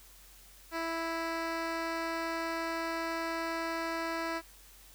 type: tone with low-pass filter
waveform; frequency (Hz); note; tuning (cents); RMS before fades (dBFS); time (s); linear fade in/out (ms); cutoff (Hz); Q
10% pulse; 329.6; E4; 0; -35; 0.71-4.42; 50; 5200; 0.66
effects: added 46 Hz sine -58 dBFS peak until 4.94 s + white hiss -57 dBFS RMS until 4.94 s